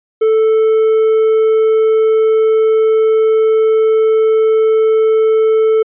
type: tone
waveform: triangle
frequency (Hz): 440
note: A4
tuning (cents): 0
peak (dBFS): -6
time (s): 0.21-5.83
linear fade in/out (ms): 10
effects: resampled to 8000 Hz